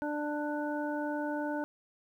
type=harmonic tone; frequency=296.2 Hz; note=D4; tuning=15 cents sharp; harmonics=1 / 2 / 3 / 5; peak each=-34 / -37 / -39 / -41 dBFS; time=0.02-1.64 s; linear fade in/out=0 ms; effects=11-bit